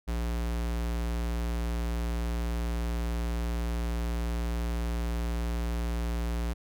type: tone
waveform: square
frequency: 58.27 Hz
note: A#1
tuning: in tune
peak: -29 dBFS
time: 0.07-6.54 s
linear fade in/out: 20 ms
effects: none